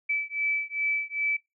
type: beating tone pair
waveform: sine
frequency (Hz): 2307 / 2309.5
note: D7 / D7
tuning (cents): -31 / -30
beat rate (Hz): 2.5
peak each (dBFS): -29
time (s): 0.09-1.37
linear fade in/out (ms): 10
effects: noise-tail reverb RT60 0.2 s tail -22 dB re dry